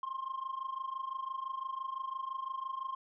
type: tone with amplitude modulation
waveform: sine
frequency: 1060 Hz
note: C6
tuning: 22 cents sharp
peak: -31 dBFS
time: 0.03-2.95 s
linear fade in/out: 2 ms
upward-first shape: sine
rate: 25.9 Hz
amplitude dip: 85%
effects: tanh soft clip ceiling -32 dBFS